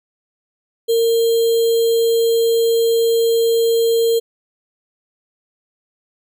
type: tone with sample-and-hold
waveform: sine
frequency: 459 Hz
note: A#4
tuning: 27 cents flat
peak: -12 dBFS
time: 0.88-4.2 s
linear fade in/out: 20 ms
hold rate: 3675 Hz
effects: none